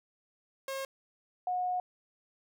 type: tone pair in turn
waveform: sawtooth / sine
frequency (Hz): 539 / 726.6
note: C#5 / F#5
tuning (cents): -49 / -32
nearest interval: perfect fourth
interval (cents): 517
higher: second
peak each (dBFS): -31 / -29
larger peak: second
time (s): 0.68-0.85 / 1.47-1.8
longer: second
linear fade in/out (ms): 2
effects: none